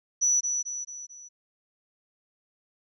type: tone with echo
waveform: sine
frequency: 5920 Hz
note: F#8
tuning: in tune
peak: -19 dBFS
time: 0.21-0.41 s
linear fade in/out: 20 ms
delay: 220 ms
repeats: 4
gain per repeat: -6 dB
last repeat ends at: 1.29 s
effects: tanh soft clip ceiling -15 dBFS